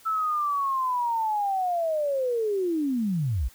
sine linear sweep, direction down, 1325 to 49 Hz, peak -23 dBFS, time 0.05-3.49 s, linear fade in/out 20 ms, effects white hiss -54 dBFS RMS until 3.54 s

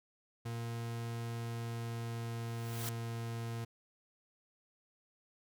40% pulse tone with pitch glide, 116.54 to 115.67 Hz, A#2 to A#2, 0 to -13 cents, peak -37 dBFS, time 0.45-3.65 s, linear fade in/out 10 ms, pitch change -13 cents, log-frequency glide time 1.37-2.98 s
white noise with exponential growth, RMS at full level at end -39 dBFS, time 2.38-2.89 s, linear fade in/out 0 ms, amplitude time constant 110 ms
effects none

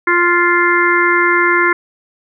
harmonic tone, 349.2 Hz, F4, in tune, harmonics 1 / 3 / 4 / 5 / 6, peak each -16 / -16 / -16 / -16 / -16 dBFS, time 0.07-1.73 s, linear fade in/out 5 ms, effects none

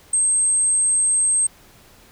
sine tone, 8372 Hz, C9, in tune, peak -15 dBFS, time 0.13-1.47 s, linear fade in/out 5 ms, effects pink hiss -50 dBFS RMS until 2.11 s

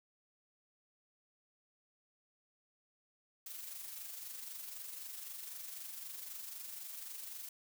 blue noise with amplitude modulation, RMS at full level -45 dBFS, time 3.46-7.49 s, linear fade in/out 5 ms, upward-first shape sine, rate 23.9 Hz, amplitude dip 45%, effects none

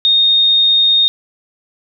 sine tone, 3695 Hz, A#7, 16 cents flat, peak -8 dBFS, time 0.05-1.08 s, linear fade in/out 0 ms, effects none

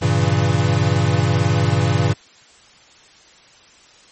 square chord, G diminished seventh, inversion none, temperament equal, 98 / 116.54 / 138.59 / 164.81 Hz, G2 / Bb2 / Db3 / Fb3, 0 / 0 / 0 / 0 cents, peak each -20 / -20 / -21 / -23 dBFS, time 0.01-2.14 s, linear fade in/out 20 ms, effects white hiss -48 dBFS RMS until 4.11 s + MP3 32 kbps

